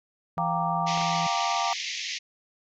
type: tone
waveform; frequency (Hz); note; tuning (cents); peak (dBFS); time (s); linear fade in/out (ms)
triangle; 167.4; E3; +27; -29; 0.37-1.27; 5
type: chord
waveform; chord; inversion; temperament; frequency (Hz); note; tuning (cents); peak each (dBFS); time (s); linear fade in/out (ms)
sine; G minor seventh; third; equal; 698.5 / 784 / 932.3 / 1174.7; F5 / G5 / Bb5 / D6; 0 / 0 / 0 / 0; -30; 0.38-1.73; 0
type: band-pass noise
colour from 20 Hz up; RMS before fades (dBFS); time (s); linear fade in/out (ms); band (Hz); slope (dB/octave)
pink; -33; 0.86-2.19; 20; 1900 to 6600; 96
type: clicks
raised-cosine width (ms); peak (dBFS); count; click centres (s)
0.5; -23; 2; 0.975 / 1.014
effects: none